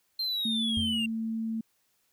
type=linear sweep; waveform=triangle; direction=down; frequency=4186 to 2745 Hz; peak=-27 dBFS; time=0.19-1.06 s; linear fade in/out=5 ms
type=tone; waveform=sine; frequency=224.1 Hz; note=A3; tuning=32 cents sharp; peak=-29 dBFS; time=0.45-1.61 s; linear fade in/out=5 ms
type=tone with exponential decay; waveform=triangle; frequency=87.31 Hz; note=F2; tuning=in tune; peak=-27 dBFS; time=0.77-1.17 s; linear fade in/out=0 ms; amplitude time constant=85 ms
effects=white hiss -72 dBFS RMS until 2.12 s